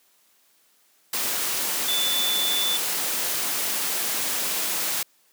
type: tone in noise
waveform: sine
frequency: 3502 Hz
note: A7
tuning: 9 cents flat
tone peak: -23 dBFS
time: 1.88-2.77 s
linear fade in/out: 5 ms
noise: white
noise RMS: -26 dBFS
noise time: 1.13-5.03 s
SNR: 0 dB
effects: white hiss -62 dBFS RMS until 5.32 s + high-pass 200 Hz 12 dB/octave